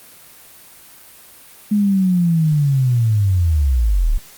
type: linear sweep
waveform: sine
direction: down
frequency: 211.3 to 31.81 Hz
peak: -12 dBFS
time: 1.71-4.18 s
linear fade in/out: 10 ms
effects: white hiss -43 dBFS RMS until 4.37 s + Opus 32 kbps